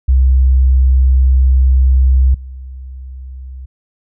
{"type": "tone with level steps", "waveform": "sine", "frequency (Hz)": 64.9, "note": "C2", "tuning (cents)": -13, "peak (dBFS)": [-6, -26], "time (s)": [0.08, 3.66], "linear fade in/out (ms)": 10, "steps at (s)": 2.34, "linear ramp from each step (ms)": 5, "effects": []}